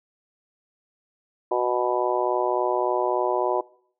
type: harmonic tone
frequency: 123.47 Hz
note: B2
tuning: in tune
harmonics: 3 / 4 / 5 / 6 / 7 / 8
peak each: -25 / -29 / -26 / -30 / -30 / -28 dBFS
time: 1.51-3.61 s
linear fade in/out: 5 ms
effects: noise-tail reverb RT60 0.6 s tail -23 dB re dry